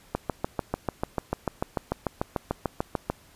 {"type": "click train", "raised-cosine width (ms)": 1, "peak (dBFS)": -11, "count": 21, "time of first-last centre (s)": [0.15, 3.1], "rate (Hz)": 6.78, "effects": ["pink hiss -56 dBFS RMS until 3.35 s", "resampled to 32000 Hz"]}